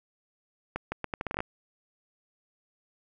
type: accelerating click train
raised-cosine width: 0.5 ms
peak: -16 dBFS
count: 11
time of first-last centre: 0.76-1.405 s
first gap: 160 ms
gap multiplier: 0.77
effects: none